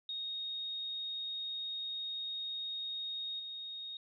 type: tone with level steps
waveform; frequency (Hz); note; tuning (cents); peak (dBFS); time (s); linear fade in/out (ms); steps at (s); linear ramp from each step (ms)
sine; 3729; A#7; 0; -37 / -41; 0.09-3.97; 2; 3.39; 10
effects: none